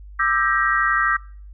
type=chord; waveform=sine; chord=E half-diminished seventh; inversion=third; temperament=just; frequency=1186.7 / 1318.5 / 1582.2 / 1898.7 Hz; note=D6 / E6 / G6 / Bb6; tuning=+18 / 0 / +16 / +31 cents; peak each=-22 dBFS; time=0.19-1.17 s; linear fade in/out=10 ms; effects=noise-tail reverb RT60 0.5 s tail -25 dB re dry + added 50 Hz sine -37 dBFS peak until 1.53 s